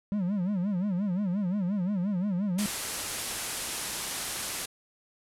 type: tone with vibrato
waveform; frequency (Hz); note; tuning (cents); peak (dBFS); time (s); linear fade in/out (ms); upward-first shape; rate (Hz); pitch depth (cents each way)
triangle; 191.5; G3; -40; -24; 0.12-2.66; 0; sine; 5.7; 170
type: low-pass noise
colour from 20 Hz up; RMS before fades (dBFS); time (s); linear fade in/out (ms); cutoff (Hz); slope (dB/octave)
white; -35; 2.58-4.66; 10; 12000; 48
effects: none